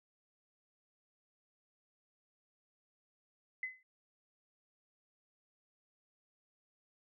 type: tone with exponential decay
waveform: sine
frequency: 2032 Hz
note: B6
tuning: 49 cents sharp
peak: -33 dBFS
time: 3.63-3.83 s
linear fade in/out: 2 ms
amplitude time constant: 43 ms
effects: none